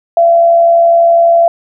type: tone with frequency modulation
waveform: sine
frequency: 678 Hz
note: E5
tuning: 49 cents sharp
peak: -4 dBFS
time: 0.17-1.48 s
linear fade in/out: 2 ms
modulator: 72 Hz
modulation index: 0.21
effects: none